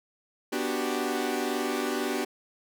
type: chord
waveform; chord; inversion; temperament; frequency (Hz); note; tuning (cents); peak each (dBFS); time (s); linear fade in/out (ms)
sawtooth; G major seventh; first; equal; 246.9 / 293.7 / 370 / 392; B3 / D4 / F#4 / G4; 0 / 0 / 0 / 0; -29; 0.52-2.25; 10
effects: none